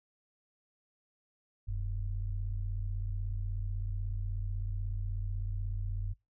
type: tone pair together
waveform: sine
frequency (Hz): 41.23 / 97.5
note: E1 / G2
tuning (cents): +1 / -9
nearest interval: octave + minor third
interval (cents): 1490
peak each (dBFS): -34 / -36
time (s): 1.67-6.14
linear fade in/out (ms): 20
effects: noise-tail reverb RT60 0.2 s tail -21 dB re dry